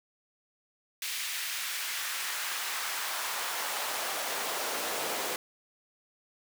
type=noise with high-pass filter sweep; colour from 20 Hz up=pink; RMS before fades=-34 dBFS; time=1.02-5.36 s; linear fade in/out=2 ms; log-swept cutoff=2400 to 420 Hz; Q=1.1; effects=none